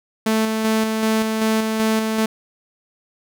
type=tone with tremolo; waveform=sawtooth; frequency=220 Hz; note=A3; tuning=in tune; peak=-12 dBFS; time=0.26-2.26 s; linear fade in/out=5 ms; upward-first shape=square; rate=2.6 Hz; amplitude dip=35%; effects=none